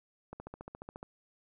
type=click train; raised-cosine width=1 ms; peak=-29 dBFS; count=11; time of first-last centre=0.33-1.029 s; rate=14.3 Hz; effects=none